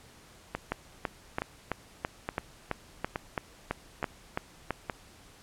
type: two click trains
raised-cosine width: 0.5 ms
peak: -16 / -14 dBFS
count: 6 / 13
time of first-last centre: 0.55-4.898 / 0.72-4.707 s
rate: 1.15 / 3.01 Hz
effects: pink hiss -55 dBFS RMS until 5.42 s + low-pass 11000 Hz 12 dB/octave